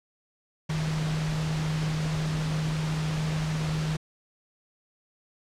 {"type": "tone in noise", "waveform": "sine", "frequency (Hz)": 156, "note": "D#3", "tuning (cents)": 5, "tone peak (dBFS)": -26, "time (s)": [0.69, 3.97], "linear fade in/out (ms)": 10, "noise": "pink", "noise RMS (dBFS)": -35, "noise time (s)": [0.69, 3.97], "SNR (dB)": 6, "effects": ["low-pass 6000 Hz 12 dB/octave"]}